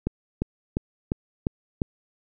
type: click train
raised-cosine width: 3 ms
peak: -11 dBFS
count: 6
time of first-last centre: 0.07-1.818 s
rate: 2.86 Hz
effects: none